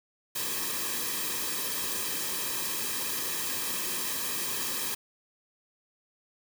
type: noise with comb filter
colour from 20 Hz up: white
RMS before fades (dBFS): -32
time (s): 0.35-4.95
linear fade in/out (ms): 10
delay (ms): 1.4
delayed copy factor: -0.7
effects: none